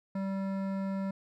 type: tone with hard clipping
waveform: triangle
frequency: 193.9 Hz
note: G3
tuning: 19 cents flat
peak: -33 dBFS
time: 0.15-1.11 s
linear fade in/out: 5 ms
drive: 18 dB
effects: none